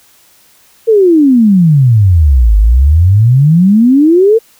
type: exponential two-way sweep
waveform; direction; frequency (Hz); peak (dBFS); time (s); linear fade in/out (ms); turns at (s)
sine; down then up; 466.2 to 49.63 to 466.2; -3; 0.87-4.39; 20; 2.57
effects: white hiss -46 dBFS RMS until 4.59 s